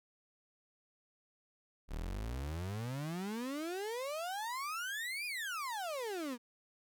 35% pulse exponential two-way sweep, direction up then down, 35.01 to 2493 to 229.2 Hz, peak -36 dBFS, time 1.88-6.38 s, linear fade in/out 50 ms, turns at 5.26 s, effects none

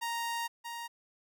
sawtooth tone pair in turn, 932.3 / 936 Hz, A#5 / A#5, 0 / +7 cents, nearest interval unison, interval 7 cents, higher second, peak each -29 / -35 dBFS, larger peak first, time 0.01-0.48 / 0.64-0.88 s, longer first, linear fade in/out 20 ms, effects none

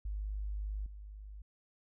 sine tone with level steps, 51.1 Hz, G#1, 27 cents flat, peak -35 / -45 dBFS, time 0.05-1.42 s, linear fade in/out 5 ms, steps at 0.86 s, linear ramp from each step 2 ms, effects none

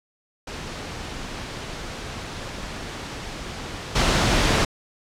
pink noise with level steps, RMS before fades -33 / -19 dBFS, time 0.47-4.65 s, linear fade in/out 5 ms, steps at 3.95 s, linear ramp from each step 10 ms, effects low-pass 6000 Hz 12 dB/octave

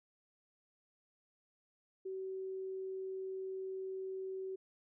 sine tone, 380 Hz, F#4, 46 cents sharp, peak -39 dBFS, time 2.05-4.56 s, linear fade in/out 10 ms, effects none

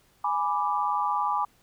sine chord, G# diminished, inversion none, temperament equal, 830.6 / 987.8 / 1174.7 Hz, G#5 / B5 / D6, 0 / 0 / 0 cents, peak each -28 dBFS, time 0.24-1.45 s, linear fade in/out 5 ms, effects pink hiss -63 dBFS RMS until 1.62 s

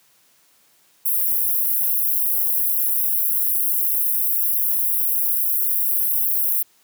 white high-pass noise, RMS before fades -20 dBFS, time 1.05-6.63 s, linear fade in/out 10 ms, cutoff 11000 Hz, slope 48 dB/octave, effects white hiss -58 dBFS RMS until 6.83 s + high-pass 100 Hz 12 dB/octave

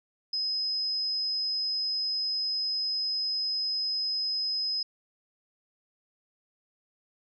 sine tone, 5070 Hz, D#8, 32 cents sharp, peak -27 dBFS, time 0.33-4.83 s, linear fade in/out 5 ms, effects none

